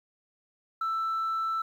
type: tone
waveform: sine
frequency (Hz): 1326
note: E6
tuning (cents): +10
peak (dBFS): -25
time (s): 0.81-1.62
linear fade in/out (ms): 5
effects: tanh soft clip ceiling -25 dBFS + 10-bit